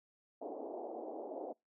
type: band-pass noise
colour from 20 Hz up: white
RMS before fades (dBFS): -44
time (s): 0.41-1.53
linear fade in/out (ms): 10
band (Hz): 270 to 760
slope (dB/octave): 48
effects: noise-tail reverb RT60 0.2 s tail -26 dB re dry